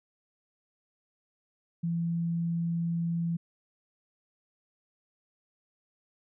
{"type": "tone", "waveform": "sine", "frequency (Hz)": 168.5, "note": "E3", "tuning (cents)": 38, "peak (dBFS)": -27, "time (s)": [1.83, 3.37], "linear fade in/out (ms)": 10, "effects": []}